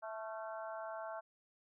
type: harmonic tone with a mistuned harmonic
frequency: 219.6 Hz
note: A3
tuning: 3 cents flat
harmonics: 3 / 4 / 5 / 6 / 7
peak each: -44 / -48 / -51 / -51 / -54 dBFS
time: 0.02-1.21 s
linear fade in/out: 20 ms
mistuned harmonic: 6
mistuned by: +54 cents
effects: none